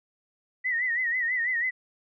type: tone with vibrato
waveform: sine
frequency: 1936 Hz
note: B6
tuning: 35 cents flat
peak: -24 dBFS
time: 0.64-1.71 s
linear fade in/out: 20 ms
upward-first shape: sine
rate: 6.1 Hz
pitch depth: 95 cents each way
effects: none